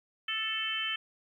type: harmonic tone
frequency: 440 Hz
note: A4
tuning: in tune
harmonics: 3 / 4 / 5 / 6 / 7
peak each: -41 / -38 / -41 / -37 / -33 dBFS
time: 0.28-0.96 s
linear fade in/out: 5 ms
effects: 11-bit